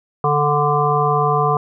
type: harmonic tone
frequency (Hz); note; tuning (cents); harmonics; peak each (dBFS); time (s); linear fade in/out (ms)
146.9; D3; +1; 1 / 3 / 5 / 7 / 8; -20 / -20 / -20 / -20 / -20; 0.24-1.57; 2
effects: none